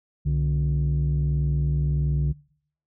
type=tone pair together; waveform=sine; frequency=65.41 / 146.84 Hz; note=C2 / D3; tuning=0 / 0 cents; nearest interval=octave + major second; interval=1400 cents; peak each=-22 / -20 dBFS; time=0.25-2.33 s; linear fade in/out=20 ms; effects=noise-tail reverb RT60 0.6 s tail -24 dB re dry + tanh soft clip ceiling -17 dBFS